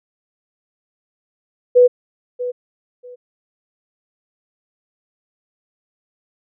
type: tone with echo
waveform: sine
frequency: 493.9 Hz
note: B4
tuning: in tune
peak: -6 dBFS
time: 1.75-1.88 s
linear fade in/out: 20 ms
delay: 640 ms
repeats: 2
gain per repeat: -14 dB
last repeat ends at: 3.16 s
effects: none